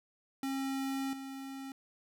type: tone with level steps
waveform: square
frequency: 269.8 Hz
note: C#4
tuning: 47 cents flat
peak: -34 / -42 dBFS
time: 0.43-1.72 s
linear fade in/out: 2 ms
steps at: 1.13 s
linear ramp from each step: 2 ms
effects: none